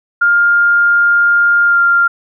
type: tone with pitch glide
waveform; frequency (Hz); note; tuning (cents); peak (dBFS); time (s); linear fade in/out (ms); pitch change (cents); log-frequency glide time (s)
sine; 1406 to 1393.1; F6 to F6; +11 to -5; -7; 0.21-2.08; 10; -16; 1.66-1.78
effects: none